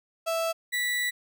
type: tone pair in turn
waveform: 35% pulse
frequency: 659 / 1961.7 Hz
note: E5 / B6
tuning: -1 / -12 cents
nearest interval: octave + perfect fifth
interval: 1889 cents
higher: second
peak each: -24 / -24 dBFS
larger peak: neither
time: 0.26-0.53 / 0.72-1.11 s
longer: second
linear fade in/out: 20 ms
effects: none